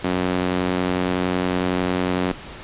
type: tone with high-pass filter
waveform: sawtooth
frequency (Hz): 90.9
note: F#2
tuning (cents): -30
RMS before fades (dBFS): -22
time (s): 0.04-2.32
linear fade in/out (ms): 0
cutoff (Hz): 240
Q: 1.3
effects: pink hiss -37 dBFS RMS until 2.63 s + resampled to 8000 Hz